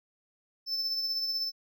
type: tone with tremolo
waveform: triangle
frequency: 5280 Hz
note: E8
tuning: 2 cents sharp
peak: -26 dBFS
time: 0.66-1.52 s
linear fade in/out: 50 ms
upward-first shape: triangle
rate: 16 Hz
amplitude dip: 45%
effects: none